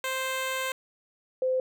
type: tone pair in turn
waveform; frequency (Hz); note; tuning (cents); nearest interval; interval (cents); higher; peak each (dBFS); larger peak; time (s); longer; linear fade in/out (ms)
10% pulse / sine; 523.3 / 515.5; C5 / C5; 0 / -26; unison; 26; first; -20 / -23; first; 0.04-0.72 / 1.42-1.6; first; 2
effects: none